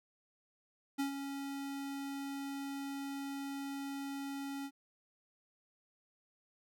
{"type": "tone with ADSR envelope", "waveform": "square", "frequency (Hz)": 277.2, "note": "C#4", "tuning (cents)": 0, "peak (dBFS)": -32, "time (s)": [0.98, 4.71], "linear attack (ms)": 19, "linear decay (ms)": 110, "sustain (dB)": -8, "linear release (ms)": 60, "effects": []}